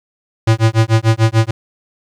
square tone with tremolo, 112 Hz, A2, 31 cents sharp, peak -7 dBFS, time 0.47-1.51 s, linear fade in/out 5 ms, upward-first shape sine, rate 6.8 Hz, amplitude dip 100%, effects low-pass 7000 Hz 12 dB/octave + 8-bit

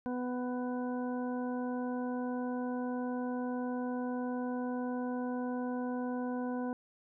harmonic tone, 248.8 Hz, B3, 13 cents sharp, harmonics 1 / 2 / 3 / 4 / 6, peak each -34 / -40 / -44 / -46 / -50 dBFS, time 0.06-6.73 s, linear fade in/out 0 ms, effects none

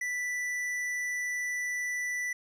triangle tone with tanh clipping, 1975.5 Hz, B6, in tune, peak -32 dBFS, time 0.01-2.33 s, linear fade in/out 5 ms, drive 15 dB, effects none

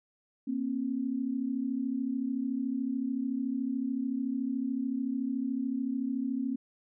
sine tone pair together, 236.3 / 270 Hz, A#3 / C#4, +24 / -45 cents, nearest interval major second, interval 231 cents, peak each -33 / -31 dBFS, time 0.47-6.56 s, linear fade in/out 10 ms, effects none

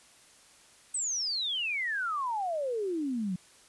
sine exponential sweep, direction down, 8372 to 174.61 Hz, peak -29 dBFS, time 0.94-3.36 s, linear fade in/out 5 ms, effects white hiss -58 dBFS RMS until 3.68 s + resampled to 24000 Hz

